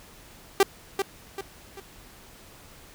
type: tone with echo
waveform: sawtooth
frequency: 392 Hz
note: G4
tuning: in tune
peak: -11 dBFS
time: 0.6-0.63 s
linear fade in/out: 2 ms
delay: 390 ms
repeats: 3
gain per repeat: -8 dB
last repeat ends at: 1.8 s
effects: pink hiss -50 dBFS RMS until 2.94 s